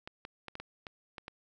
clicks, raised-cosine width 0.3 ms, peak -26 dBFS, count 8, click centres 0.075 / 0.251 / 0.483 / 0.554 / 0.6 / 0.868 / 1.182 / 1.281 s, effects none

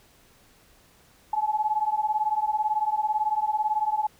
sine beating tone pair, 845 / 863 Hz, G#5 / A5, +30 / -34 cents, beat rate 18 Hz, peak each -26 / -25 dBFS, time 1.33-4.07 s, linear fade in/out 5 ms, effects pink hiss -58 dBFS RMS until 4.19 s

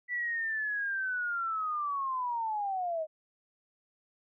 sine linear sweep, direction down, 1975.5 to 614 Hz, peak -30 dBFS, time 0.08-3.07 s, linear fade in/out 50 ms, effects none

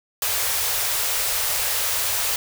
white band-stop noise, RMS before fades -23 dBFS, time 0.22-2.36 s, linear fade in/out 2 ms, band 120 to 420 Hz, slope 48 dB/octave, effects none

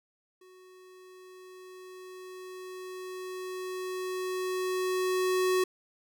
square tone with level ramp, 370 Hz, F#4, in tune, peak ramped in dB -54 to -24 dBFS, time 0.41-5.64 s, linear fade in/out 5 ms, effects none

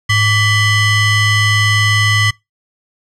35% pulse ring-modulated tone, 1046.5 Hz, C6, in tune, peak -5 dBFS, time 0.09-2.31 s, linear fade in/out 10 ms, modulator 940 Hz, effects noise-tail reverb RT60 0.2 s tail -24 dB re dry + low-pass 7000 Hz 12 dB/octave

